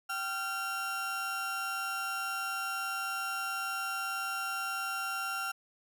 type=tone pair together; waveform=35% pulse; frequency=775.1 / 1381 Hz; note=G5 / F6; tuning=-20 / -20 cents; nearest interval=minor seventh; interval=1000 cents; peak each=-39 / -32 dBFS; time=0.09-5.52 s; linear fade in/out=10 ms; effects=none